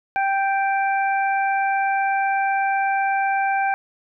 harmonic tone, 784 Hz, G5, in tune, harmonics 1 / 2 / 3, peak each -19 / -25 / -29 dBFS, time 0.16-3.74 s, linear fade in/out 0 ms, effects none

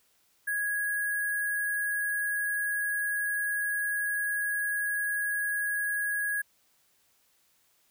sine tone with sample-and-hold, 1661.2 Hz, G#6, in tune, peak -27 dBFS, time 0.47-6.42 s, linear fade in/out 10 ms, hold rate 11025 Hz, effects white hiss -68 dBFS RMS until 7.9 s

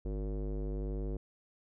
square tone with low-pass filter, 50.7 Hz, G#1, 41 cents flat, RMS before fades -36 dBFS, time 0.05-1.17 s, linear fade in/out 5 ms, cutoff 430 Hz, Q 2.6, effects none

